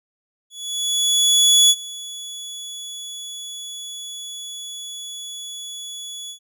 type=tone with ADSR envelope; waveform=25% pulse; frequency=3400 Hz; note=G#7; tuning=40 cents sharp; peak=-6 dBFS; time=0.5-6.39 s; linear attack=1200 ms; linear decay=48 ms; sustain=-21 dB; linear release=90 ms; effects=none